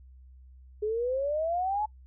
sine exponential sweep, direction up, 415.3 to 868 Hz, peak -26 dBFS, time 0.82-1.86 s, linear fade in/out 10 ms, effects noise-tail reverb RT60 0.1 s tail -24 dB re dry + added 64 Hz sine -49 dBFS peak until 2.06 s

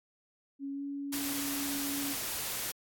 sine tone with pitch glide, 277.2 to 281.4 Hz, C#4 to C#4, 0 to +26 cents, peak -35 dBFS, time 0.59-2.16 s, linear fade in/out 50 ms, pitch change +26 cents, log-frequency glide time 0.72-0.83 s
white noise, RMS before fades -36 dBFS, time 1.12-2.72 s, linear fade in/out 10 ms
effects AAC 64 kbps

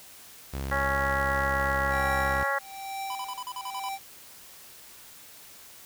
sawtooth tone with pitch glide, 68 to 67.41 Hz, C#2 to C#2, -33 to -48 cents, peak -27 dBFS, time 0.53-2.44 s, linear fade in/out 10 ms, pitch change -15 cents, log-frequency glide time 0.84-2.28 s
harmonic tone, 277.2 Hz, C#4, in tune, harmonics 2 / 3 / 4 / 5 / 6 / 7, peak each -32 / -32 / -32 / -32 / -32 / -32 dBFS, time 0.71-2.59 s, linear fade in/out 10 ms
square tone with tremolo, 780 Hz, G5, 9 cents flat, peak -32 dBFS, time 1.89-3.99 s, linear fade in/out 50 ms, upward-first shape triangle, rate 1.1 Hz, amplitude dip 100%
square tone bursts, 998 Hz, B5, 18 cents sharp, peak -34 dBFS, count 9, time 3.1-3.888 s, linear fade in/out 2 ms, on 52 ms, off 40 ms
effects white hiss -49 dBFS RMS until 5.85 s

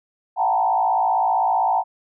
sine tone with frequency modulation, 824 Hz, G#5, 14 cents flat, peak -16 dBFS, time 0.36-1.84 s, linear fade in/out 50 ms, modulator 55.6 Hz, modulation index 2.1, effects none

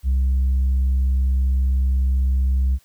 sine tone with tanh clipping, 65.41 Hz, C2, in tune, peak -16 dBFS, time 0.03-2.79 s, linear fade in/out 50 ms, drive 1 dB, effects white hiss -58 dBFS RMS until 2.84 s

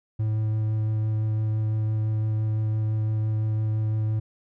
triangle tone with vibrato, 108.6 Hz, A2, 22 cents flat, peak -20 dBFS, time 0.19-4.2 s, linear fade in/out 10 ms, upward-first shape sine, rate 5.9 Hz, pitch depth 9 cents each way, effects none

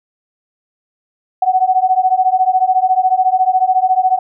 sine beating tone pair, 740 / 754 Hz, F#5 / F#5, 0 / +32 cents, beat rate 14 Hz, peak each -13 dBFS, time 1.42-4.19 s, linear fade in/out 5 ms, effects none

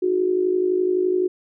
sine tone with amplitude modulation, 366.3 Hz, F#4, 17 cents flat, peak -14 dBFS, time 0.02-1.28 s, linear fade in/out 10 ms, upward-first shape sine, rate 51.8 Hz, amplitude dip 70%, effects none

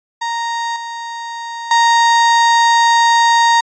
35% pulse tone with level steps, 931 Hz, A#5, 2 cents flat, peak -16 / -22 / -7 dBFS, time 0.21-3.61 s, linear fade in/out 10 ms, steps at 0.76 / 1.71 s, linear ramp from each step 2 ms, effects resampled to 16000 Hz

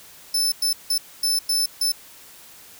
sawtooth tone bursts at uneven times, 5274 Hz, E8, in tune, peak -16 dBFS, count 6, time 0.34-0.52 / 0.62-0.73 / 0.9-0.98 / 1.23-1.39 / 1.49-1.66 / 1.81-1.92 s, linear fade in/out 5 ms, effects white hiss -46 dBFS RMS until 2.79 s

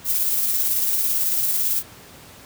violet noise with tremolo, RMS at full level -20 dBFS, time 0.04-1.83 s, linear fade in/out 50 ms, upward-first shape square, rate 18 Hz, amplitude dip 25%, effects pink hiss -44 dBFS RMS until 2.45 s + high-pass 60 Hz 12 dB/octave

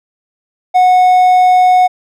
triangle tone, 733 Hz, F#5, 16 cents flat, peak -3 dBFS, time 0.74-1.88 s, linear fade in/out 20 ms, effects none

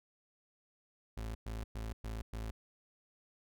35% pulse tone bursts, 55 Hz, A1, in tune, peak -37 dBFS, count 5, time 1.17-2.51 s, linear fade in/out 5 ms, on 180 ms, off 110 ms, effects none

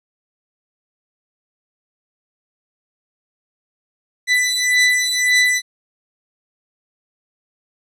sawtooth beating tone pair, 1989 / 1990.8 Hz, B6 / B6, +12 / +13 cents, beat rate 1.8 Hz, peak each -13 dBFS, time 4.27-5.62 s, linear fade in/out 50 ms, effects low-pass 9000 Hz 12 dB/octave

